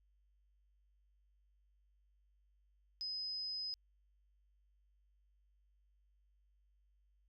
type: tone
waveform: sine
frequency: 5040 Hz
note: D#8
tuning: 21 cents sharp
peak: -39 dBFS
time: 3.01-3.74 s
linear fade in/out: 0 ms
effects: added 50 Hz sine -70 dBFS peak until 7.28 s